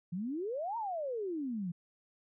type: exponential two-way sweep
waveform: sine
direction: up then down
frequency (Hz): 164.81 to 951 to 164.81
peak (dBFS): -34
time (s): 0.12-1.72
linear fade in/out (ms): 10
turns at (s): 0.77
effects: none